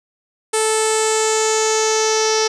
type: tone with low-pass filter sweep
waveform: sawtooth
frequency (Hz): 438.1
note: A4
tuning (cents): -7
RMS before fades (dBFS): -17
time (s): 0.53-2.48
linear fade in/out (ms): 10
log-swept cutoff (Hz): 8800 to 5600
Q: 5.8
effects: none